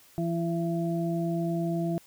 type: harmonic tone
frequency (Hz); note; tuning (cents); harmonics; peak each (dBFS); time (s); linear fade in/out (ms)
168.2; E3; +35; 1 / 2 / 4; -28 / -31 / -34; 0.18-1.98; 0
effects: white hiss -57 dBFS RMS until 2.06 s